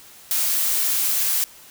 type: noise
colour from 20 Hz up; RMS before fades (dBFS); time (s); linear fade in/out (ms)
blue; -21; 0.31-1.44; 0
effects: white hiss -46 dBFS RMS until 1.7 s